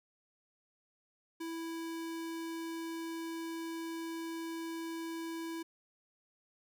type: tone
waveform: square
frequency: 329.6 Hz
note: E4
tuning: in tune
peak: -39 dBFS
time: 1.4-5.63 s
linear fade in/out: 10 ms
effects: none